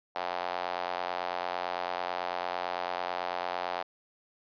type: tone with high-pass filter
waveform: square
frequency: 44.5 Hz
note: F1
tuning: 33 cents sharp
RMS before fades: -34 dBFS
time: 0.15-3.83 s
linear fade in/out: 10 ms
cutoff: 740 Hz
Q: 2.7
effects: resampled to 11025 Hz